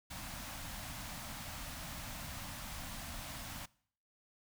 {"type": "band-stop noise", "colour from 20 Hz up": "pink", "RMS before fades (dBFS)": -45, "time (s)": [0.1, 3.66], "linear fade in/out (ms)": 10, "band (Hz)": [290, 580], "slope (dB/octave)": 48, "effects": ["noise-tail reverb RT60 0.6 s tail -23 dB re dry"]}